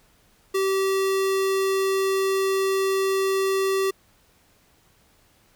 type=tone; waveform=square; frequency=386.1 Hz; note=G4; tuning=26 cents flat; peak=-21 dBFS; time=0.54-3.91 s; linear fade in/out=10 ms; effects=pink hiss -60 dBFS RMS until 5.55 s